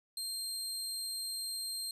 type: tone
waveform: 25% pulse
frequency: 4186 Hz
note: C8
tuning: in tune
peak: -32 dBFS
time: 0.17-1.91 s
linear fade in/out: 2 ms
effects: 12-bit